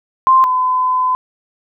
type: tone pair in turn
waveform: sine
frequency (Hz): 1046.5 / 1015.5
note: C6 / B5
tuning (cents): 0 / +48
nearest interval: minor second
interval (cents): 52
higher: first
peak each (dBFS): -6 / -12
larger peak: first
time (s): 0.27-0.44 / 0.44-1.15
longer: second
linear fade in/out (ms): 0
effects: none